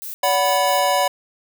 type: noise bursts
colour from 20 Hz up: violet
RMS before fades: -31 dBFS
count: 4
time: 0.02-0.794 s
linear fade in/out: 0 ms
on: 120 ms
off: 98 ms
type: chord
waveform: square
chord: B minor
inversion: first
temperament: equal with one note detuned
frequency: 572.6 / 740 / 987.8 Hz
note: D5 / F#5 / B5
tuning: -44 / 0 / 0 cents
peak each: -21 dBFS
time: 0.23-1.08 s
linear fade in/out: 5 ms
effects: none